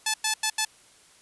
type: tone bursts at uneven times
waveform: 5% pulse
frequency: 870 Hz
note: A5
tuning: 20 cents flat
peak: -11 dBFS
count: 4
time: 0.06-0.14 / 0.24-0.34 / 0.43-0.5 / 0.58-0.65 s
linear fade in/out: 5 ms
effects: white hiss -56 dBFS RMS until 1.21 s + resampled to 24000 Hz